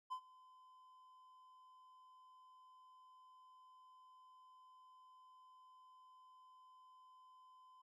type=tone with ADSR envelope; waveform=triangle; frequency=1022 Hz; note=C6; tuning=41 cents flat; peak=-38 dBFS; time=0.1-7.82 s; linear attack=23 ms; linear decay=77 ms; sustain=-22 dB; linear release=8 ms; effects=none